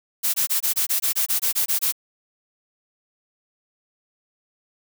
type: noise bursts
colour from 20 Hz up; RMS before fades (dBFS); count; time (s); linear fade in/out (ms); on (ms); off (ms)
blue; -21; 13; 0.23-1.924; 20; 110; 22
effects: none